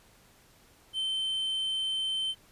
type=tone; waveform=triangle; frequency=3092 Hz; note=G7; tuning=24 cents flat; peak=-27 dBFS; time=0.93-2.35 s; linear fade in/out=50 ms; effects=pink hiss -60 dBFS RMS until 2.51 s + resampled to 32000 Hz